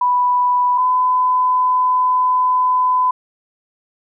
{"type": "tone pair in turn", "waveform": "sine", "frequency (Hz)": [987.8, 1007.4], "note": ["B5", "B5"], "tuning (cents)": [0, 34], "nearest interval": "unison", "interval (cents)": 34, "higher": "second", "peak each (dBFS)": -12, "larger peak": "neither", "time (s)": [[0.01, 0.78], [0.78, 3.11]], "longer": "second", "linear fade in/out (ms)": 5, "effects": []}